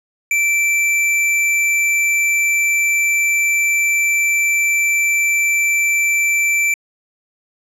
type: tone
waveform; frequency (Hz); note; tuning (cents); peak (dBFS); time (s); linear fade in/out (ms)
square; 2336; D7; -10; -14; 0.31-6.74; 2
effects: low-pass 11000 Hz 12 dB/octave